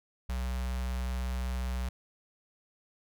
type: tone with notch filter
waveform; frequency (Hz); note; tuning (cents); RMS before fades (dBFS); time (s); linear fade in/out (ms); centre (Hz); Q
square; 62.7; B1; +27; -33; 0.29-1.89; 5; 340; 0.85
effects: none